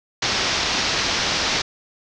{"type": "low-pass noise", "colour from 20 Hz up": "white", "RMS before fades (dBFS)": -22, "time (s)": [0.22, 1.62], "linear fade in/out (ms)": 5, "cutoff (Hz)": 5900, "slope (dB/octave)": 48, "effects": []}